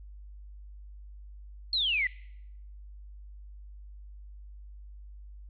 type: exponential sweep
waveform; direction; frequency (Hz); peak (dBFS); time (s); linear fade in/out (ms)
sine; down; 4350 to 1931; -25; 1.73-2.07; 2
effects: noise-tail reverb RT60 0.8 s tail -23 dB re dry + added 50 Hz sine -44 dBFS peak until 5.49 s